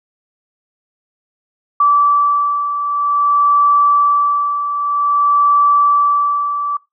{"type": "beating tone pair", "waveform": "sine", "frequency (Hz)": [1158, 1158.52], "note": ["D6", "D6"], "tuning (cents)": [-25, -24], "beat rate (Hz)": 0.52, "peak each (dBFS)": [-18, -11], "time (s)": [1.8, 6.77], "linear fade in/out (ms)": 5, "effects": ["noise-tail reverb RT60 0.2 s tail -21 dB re dry"]}